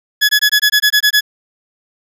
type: tone bursts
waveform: 20% pulse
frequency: 1694 Hz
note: G#6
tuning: 34 cents sharp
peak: -3 dBFS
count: 10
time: 0.21-1.209 s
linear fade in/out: 20 ms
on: 81 ms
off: 21 ms
effects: none